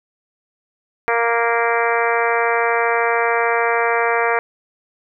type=harmonic tone with a mistuned harmonic; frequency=233.1 Hz; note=A#3; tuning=in tune; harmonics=2 / 3 / 4 / 5 / 6 / 7 / 8 / 9 / 10; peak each=-20 / -22 / -23 / -24 / -25 / -25 / -26 / -27 / -27 dBFS; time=1.08-4.39 s; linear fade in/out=0 ms; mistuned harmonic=9; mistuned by=-15 cents; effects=none